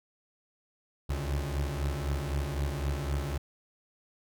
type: beating tone pair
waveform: 30% pulse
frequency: 69.3 / 73.2 Hz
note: C#2 / D2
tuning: 0 / -5 cents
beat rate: 3.9 Hz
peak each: -29 / -31 dBFS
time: 1.09-3.38 s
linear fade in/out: 10 ms
effects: none